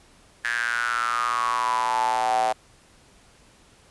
square tone with high-pass filter sweep, 58.6 Hz, A#1, 10 cents sharp, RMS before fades -24 dBFS, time 0.44-2.53 s, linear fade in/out 10 ms, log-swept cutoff 1700 to 710 Hz, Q 9.5, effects pink hiss -55 dBFS RMS until 3.9 s + resampled to 24000 Hz

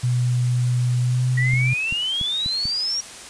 sine tone with pitch glide, 123.47 to 126.87 Hz, B2 to B2, 0 to +47 cents, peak -17 dBFS, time 0.03-1.74 s, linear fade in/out 10 ms, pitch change +47 cents, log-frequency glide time 1-1.29 s
sine exponential sweep, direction up, 1911 to 5710 Hz, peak -21 dBFS, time 1.37-3.01 s, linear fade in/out 10 ms
clicks, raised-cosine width 5 ms, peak -19 dBFS, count 5, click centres 1.536 / 1.925 / 2.213 / 2.461 / 2.655 s
effects white hiss -38 dBFS RMS until 3.29 s + resampled to 22050 Hz

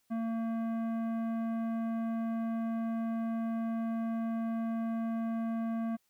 sine tone with tanh clipping, 227.2 Hz, A#3, 44 cents flat, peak -33 dBFS, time 0.1-5.97 s, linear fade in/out 20 ms, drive 13 dB, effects white hiss -75 dBFS RMS until 6.09 s

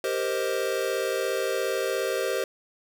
square chord, C minor seventh, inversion second, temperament equal, 392 / 466.2 / 523.3 / 622.3 Hz, G4 / Bb4 / C5 / Eb5, 0 / 0 / 0 / 0 cents, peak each -31 / -32 / -30 / -34 dBFS, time 0.04-2.44 s, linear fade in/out 2 ms, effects none

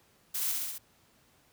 blue noise with echo, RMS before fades -33 dBFS, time 0.34-0.52 s, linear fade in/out 10 ms, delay 66 ms, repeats 4, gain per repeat -2 dB, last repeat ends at 0.784 s, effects pink hiss -65 dBFS RMS until 1.52 s + high-pass 60 Hz 12 dB/octave

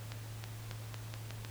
accelerating click train, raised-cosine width 0.2 ms, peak -25 dBFS, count 7, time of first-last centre 0.12-1.449 s, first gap 320 ms, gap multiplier 0.85, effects added 110 Hz sine -43 dBFS peak until 1.5 s + pink hiss -52 dBFS RMS until 1.5 s

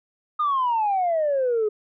sine exponential sweep, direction down, 1240 to 415.3 Hz, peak -18 dBFS, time 0.39-1.69 s, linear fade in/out 10 ms, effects tanh soft clip ceiling -16 dBFS

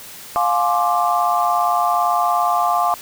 sine chord, D half-diminished seventh, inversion first, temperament just, 704.8 / 845.8 / 1057.2 / 1174.7 Hz, F5 / Ab5 / C6 / D6, +16 / +31 / +18 / 0 cents, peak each -18 / -22 / -22 / -20 dBFS, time 0.36-2.94 s, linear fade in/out 0 ms, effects white hiss -37 dBFS RMS until 3.01 s

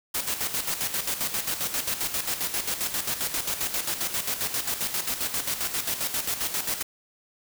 white noise with tremolo, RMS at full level -27 dBFS, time 0.14-6.83 s, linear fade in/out 10 ms, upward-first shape square, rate 7.5 Hz, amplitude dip 60%, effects none

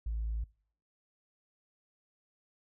triangle tone with tanh clipping, 55.1 Hz, A1, 3 cents sharp, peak -32 dBFS, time 0.06-0.44 s, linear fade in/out 5 ms, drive 5 dB, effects noise-tail reverb RT60 0.5 s tail -23 dB re dry

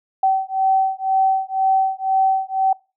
sine beating tone pair, 766 / 768 Hz, G5 / G5, -40 / -36 cents, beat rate 2 Hz, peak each -18 / -18 dBFS, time 0.23-2.73 s, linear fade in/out 5 ms, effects noise-tail reverb RT60 0.3 s tail -24 dB re dry

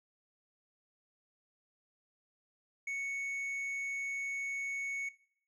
sine tone with tanh clipping, 2217 Hz, C#7, in tune, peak -36 dBFS, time 2.87-5.09 s, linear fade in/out 5 ms, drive 5 dB, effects noise-tail reverb RT60 0.6 s tail -19 dB re dry

